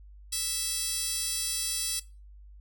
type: tone with high-pass filter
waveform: 10% pulse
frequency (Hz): 659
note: E5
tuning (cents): -1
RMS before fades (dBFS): -31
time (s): 0.32-2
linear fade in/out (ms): 10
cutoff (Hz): 6400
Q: 3.1
effects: noise-tail reverb RT60 0.3 s tail -20 dB re dry + added 50 Hz sine -47 dBFS peak until 2.6 s